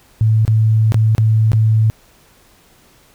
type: tone with dropouts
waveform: sine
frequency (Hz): 110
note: A2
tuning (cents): 0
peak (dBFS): -9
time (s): 0.21-1.9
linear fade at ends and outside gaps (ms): 0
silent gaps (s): 0.451-0.479 / 0.921-0.944 / 1.15-1.181 / 1.518-1.532
effects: pink hiss -50 dBFS RMS until 3.14 s